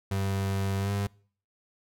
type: tone with pitch glide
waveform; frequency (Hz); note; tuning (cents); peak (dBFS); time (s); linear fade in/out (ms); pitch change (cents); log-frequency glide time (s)
35% pulse; 97.5 to 100.36; G2 to G2; -9 to +41; -25; 0.11-1.07; 5; +50; 0.79-0.92
effects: noise-tail reverb RT60 0.5 s tail -25 dB re dry